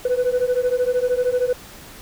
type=beating tone pair; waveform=sine; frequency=491.2 / 504.2 Hz; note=B4 / B4; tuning=-9 / +36 cents; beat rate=13 Hz; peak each=-18 dBFS; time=0.05-1.53 s; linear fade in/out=5 ms; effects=tanh soft clip ceiling -14 dBFS + pink hiss -41 dBFS RMS until 2.01 s